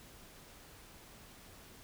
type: silence
effects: pink hiss -56 dBFS RMS until 1.83 s